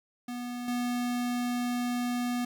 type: tone with level steps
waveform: square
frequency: 244.1 Hz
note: B3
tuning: 20 cents flat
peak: -35 / -29 dBFS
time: 0.28-2.45 s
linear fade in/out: 5 ms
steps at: 0.68 s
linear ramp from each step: 2 ms
effects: 11-bit